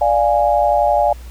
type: chord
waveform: sine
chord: D diminished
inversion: none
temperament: equal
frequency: 587.3 / 698.5 / 830.6 Hz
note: D5 / F5 / Ab5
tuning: 0 / 0 / 0 cents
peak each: -16 dBFS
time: 0.01-1.13 s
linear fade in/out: 5 ms
effects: added 60 Hz sine -31 dBFS peak until 1.3 s + pink hiss -45 dBFS RMS until 1.3 s